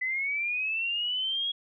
sine linear sweep, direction up, 1999 to 3322 Hz, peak -27 dBFS, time 0.01-1.52 s, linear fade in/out 10 ms, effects none

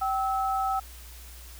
sine tone pair together, 773 / 1300 Hz, G5 / E6, -24 / -24 cents, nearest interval major sixth, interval 900 cents, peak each -26 / -29 dBFS, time 0.01-0.8 s, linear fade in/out 10 ms, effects added 60 Hz sine -44 dBFS peak until 1.59 s + white hiss -49 dBFS RMS until 1.59 s

